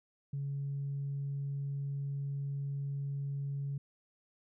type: tone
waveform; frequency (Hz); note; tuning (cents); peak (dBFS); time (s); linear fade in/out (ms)
sine; 140; C#3; +18; -33; 0.33-3.78; 5
effects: tanh soft clip ceiling -30 dBFS